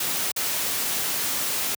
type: noise with dropouts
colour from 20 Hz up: white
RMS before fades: -26 dBFS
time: 0-1.75 s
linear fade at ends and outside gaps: 5 ms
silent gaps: 0.318-0.362 s
effects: high-pass 100 Hz 12 dB/octave